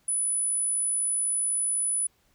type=tone; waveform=sine; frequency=9956 Hz; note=D#9; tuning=in tune; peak=-24 dBFS; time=0.08-2.07 s; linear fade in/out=5 ms; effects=pink hiss -67 dBFS RMS until 2.34 s